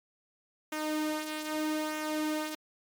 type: tone with flanger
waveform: sawtooth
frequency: 307.7 Hz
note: D#4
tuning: 19 cents flat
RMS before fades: -33 dBFS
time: 0.72-2.55 s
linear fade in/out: 5 ms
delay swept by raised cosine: 0.22 to 3.42 ms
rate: 0.8 Hz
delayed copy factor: -0.5
effects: MP3 96 kbps